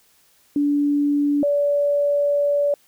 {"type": "tone pair in turn", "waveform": "sine", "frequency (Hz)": [289, 575.8], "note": ["D4", "D5"], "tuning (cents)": [-28, -34], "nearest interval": "octave", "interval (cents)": 1194, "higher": "second", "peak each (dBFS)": -16, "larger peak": "neither", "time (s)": [[0.56, 1.43], [1.43, 2.74]], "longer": "second", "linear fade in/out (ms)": 2, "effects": ["white hiss -58 dBFS RMS until 2.87 s"]}